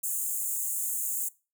pink high-pass noise, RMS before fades -31 dBFS, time 0.03-1.29 s, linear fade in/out 10 ms, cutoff 6800 Hz, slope 96 dB/octave, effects noise-tail reverb RT60 0.3 s tail -21 dB re dry

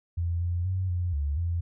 sine tone with pitch steps, 85.4 / 87.2 / 93.4 / 88.5 / 71.9 / 85.4 Hz, F2 / F2 / F#2 / F2 / D2 / F2, -38 / -2 / +17 / +23 / -36 / -38 cents, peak -25 dBFS, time 0.17-1.61 s, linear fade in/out 10 ms, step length 240 ms, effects none

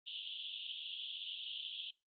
pink band-pass noise, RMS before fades -45 dBFS, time 0.06-1.91 s, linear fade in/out 10 ms, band 2900 to 3600 Hz, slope 96 dB/octave, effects noise-tail reverb RT60 0.2 s tail -21 dB re dry + Opus 24 kbps

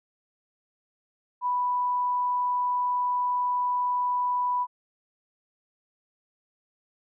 sine tone, 987.8 Hz, B5, in tune, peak -23 dBFS, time 1.41-4.67 s, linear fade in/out 50 ms, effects none

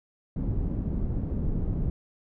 pink low-pass noise, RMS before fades -28 dBFS, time 0.36-1.9 s, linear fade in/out 2 ms, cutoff 230 Hz, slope 12 dB/octave, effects none

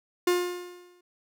45% pulse tone with exponential decay, 355.7 Hz, F4, 32 cents sharp, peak -19 dBFS, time 0.27-1.01 s, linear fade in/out 5 ms, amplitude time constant 160 ms, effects none

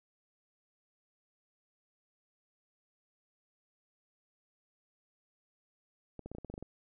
clicks, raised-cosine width 2 ms, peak -30 dBFS, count 10, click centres 6.193 / 6.26 / 6.316 / 6.35 / 6.384 / 6.447 / 6.5 / 6.54 / 6.579 / 6.626 s, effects none

